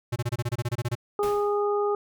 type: tone bursts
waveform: square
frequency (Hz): 120.2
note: B2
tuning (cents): -46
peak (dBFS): -25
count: 13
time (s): 0.12-0.953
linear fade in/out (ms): 10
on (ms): 41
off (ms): 25
type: harmonic tone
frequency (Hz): 411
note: G#4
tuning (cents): -18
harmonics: 1 / 2 / 3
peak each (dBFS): -23 / -31 / -31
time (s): 1.19-1.95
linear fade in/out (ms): 2
type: noise with exponential decay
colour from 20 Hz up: pink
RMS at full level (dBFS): -35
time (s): 1.23-1.67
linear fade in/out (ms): 0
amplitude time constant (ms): 95
effects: none